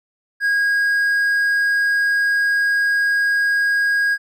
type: tone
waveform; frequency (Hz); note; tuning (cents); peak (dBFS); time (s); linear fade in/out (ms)
triangle; 1638; G#6; -24; -13; 0.4-4.18; 50
effects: none